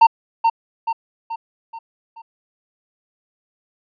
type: tone with echo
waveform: triangle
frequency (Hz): 912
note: A#5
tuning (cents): -38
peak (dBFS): -4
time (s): 0.01-0.07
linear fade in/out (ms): 10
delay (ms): 430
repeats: 5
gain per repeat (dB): -6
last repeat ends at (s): 2.22
effects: resampled to 11025 Hz